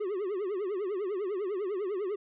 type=tone with vibrato; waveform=triangle; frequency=392 Hz; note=G4; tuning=in tune; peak=-28 dBFS; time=0-2.16 s; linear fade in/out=10 ms; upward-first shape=triangle; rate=10 Hz; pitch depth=200 cents each way; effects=resampled to 8000 Hz